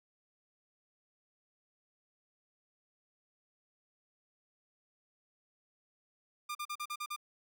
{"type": "tone bursts", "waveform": "sawtooth", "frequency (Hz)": 1200, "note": "D6", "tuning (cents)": 37, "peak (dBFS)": -33, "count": 7, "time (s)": [6.49, 7.163], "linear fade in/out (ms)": 10, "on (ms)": 61, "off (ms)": 41, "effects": []}